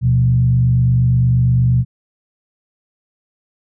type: tone with frequency modulation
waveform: sine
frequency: 123.47 Hz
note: B2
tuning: in tune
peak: -10 dBFS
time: 0.01-1.85 s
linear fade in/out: 50 ms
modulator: 48.5 Hz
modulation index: 0.57
effects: none